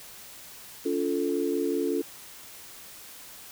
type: chord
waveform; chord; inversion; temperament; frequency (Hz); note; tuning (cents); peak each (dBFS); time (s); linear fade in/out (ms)
sine; Db augmented; none; equal with one note detuned; 283.8 / 349.2 / 440; Db4 / F4 / A4; +41 / 0 / 0; -29; 0.85-2.02; 10
effects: white hiss -46 dBFS RMS until 3.51 s